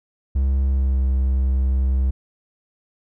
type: tone with pitch glide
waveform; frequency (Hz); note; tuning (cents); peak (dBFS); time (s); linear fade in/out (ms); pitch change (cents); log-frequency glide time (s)
triangle; 67.2 to 65.55; C2 to C2; +47 to +4; -14; 0.35-2.11; 10; -43; 0.68-1.01
effects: none